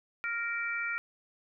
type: harmonic tone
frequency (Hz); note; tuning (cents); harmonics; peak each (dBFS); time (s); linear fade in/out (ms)
466.2; A#4; 0; 3 / 4 / 5; -34 / -38 / -35; 0.24-0.98; 0
effects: none